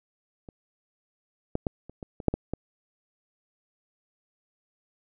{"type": "clicks", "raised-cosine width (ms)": 2, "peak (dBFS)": [-30, -13, -13, -29, -24, -24, -6, -14, -16], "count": 9, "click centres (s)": [0.488, 1.554, 1.668, 1.896, 2.028, 2.202, 2.283, 2.34, 2.536], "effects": []}